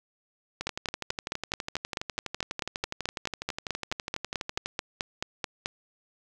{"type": "two click trains", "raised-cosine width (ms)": 0.2, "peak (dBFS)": [-12, -15], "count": [24, 50], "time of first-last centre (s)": [[0.67, 5.659], [0.61, 4.66]], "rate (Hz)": [4.61, 12.1], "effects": []}